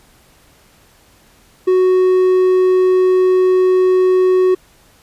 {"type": "tone", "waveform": "triangle", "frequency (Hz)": 370, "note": "F#4", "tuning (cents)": 0, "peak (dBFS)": -7, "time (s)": [1.67, 4.55], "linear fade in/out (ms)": 10, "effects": ["pink hiss -50 dBFS RMS until 5.02 s", "resampled to 32000 Hz"]}